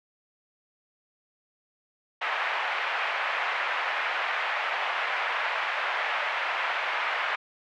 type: band-pass noise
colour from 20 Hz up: white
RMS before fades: -29 dBFS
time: 2.21-7.36 s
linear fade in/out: 10 ms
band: 630 to 2400 Hz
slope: 24 dB/octave
effects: none